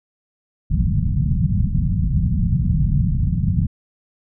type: low-pass noise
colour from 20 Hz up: white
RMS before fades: -18 dBFS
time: 0.7-3.67 s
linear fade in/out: 10 ms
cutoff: 190 Hz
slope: 48 dB/octave
effects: none

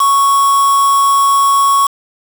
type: tone with quantisation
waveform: triangle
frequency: 1108 Hz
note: C#6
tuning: 1 cent flat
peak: -6 dBFS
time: 0-1.87 s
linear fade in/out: 5 ms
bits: 3
effects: none

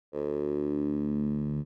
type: tone with band-pass filter sweep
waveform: 10% pulse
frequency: 73.42 Hz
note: D2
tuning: in tune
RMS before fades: -30 dBFS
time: 0.12-1.65 s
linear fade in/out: 50 ms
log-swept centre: 500 to 160 Hz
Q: 3.7
effects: none

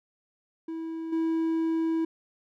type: tone with level steps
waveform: triangle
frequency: 325.6 Hz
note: E4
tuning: 21 cents flat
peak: -30 / -22 dBFS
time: 0.68-2.05 s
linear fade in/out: 5 ms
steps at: 1.12 s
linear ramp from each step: 10 ms
effects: none

